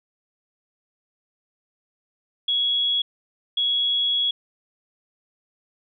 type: tone bursts at uneven times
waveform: sine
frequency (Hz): 3343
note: G#7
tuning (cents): +11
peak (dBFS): -19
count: 2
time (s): 2.48-3.02 / 3.57-4.31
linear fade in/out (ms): 5
effects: none